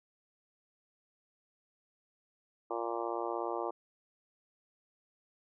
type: harmonic tone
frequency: 116.54 Hz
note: A#2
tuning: in tune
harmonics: 3 / 4 / 5 / 6 / 7 / 8 / 9 / 10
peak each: -39 / -40 / -41 / -42 / -42 / -43 / -44 / -44 dBFS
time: 2.7-3.71 s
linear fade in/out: 10 ms
effects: none